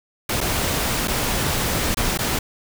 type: noise with dropouts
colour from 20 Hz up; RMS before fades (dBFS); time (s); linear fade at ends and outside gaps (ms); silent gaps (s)
pink; -22; 0.29-2.39; 5; 0.406-0.411 / 1.075-1.08 / 1.946-1.97 / 2.176-2.188
effects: none